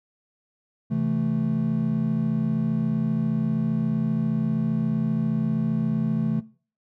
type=chord; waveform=triangle; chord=A minor; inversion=first; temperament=just; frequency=132 / 165 / 220 Hz; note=C3 / E3 / A3; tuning=+16 / +2 / 0 cents; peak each=-26 / -25 / -23 dBFS; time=0.9-6.41 s; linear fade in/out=20 ms; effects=noise-tail reverb RT60 0.4 s tail -19 dB re dry